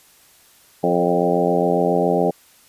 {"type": "harmonic tone with a mistuned harmonic", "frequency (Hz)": 87.31, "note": "F2", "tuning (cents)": 0, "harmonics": [2, 3, 4, 5, 6, 7, 8, 9], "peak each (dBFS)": [-23, -25, -24, -21, -24, -23, -26, -24], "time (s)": [0.83, 2.31], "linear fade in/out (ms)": 10, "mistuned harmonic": 6, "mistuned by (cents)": 26, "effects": ["white hiss -52 dBFS RMS until 2.68 s", "resampled to 32000 Hz"]}